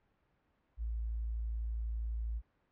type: tone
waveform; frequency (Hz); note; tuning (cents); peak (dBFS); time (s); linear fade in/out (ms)
sine; 56.1; A1; +34; -34; 0.77-2.42; 50
effects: pink hiss -75 dBFS RMS until 2.71 s + low-pass 2000 Hz 12 dB/octave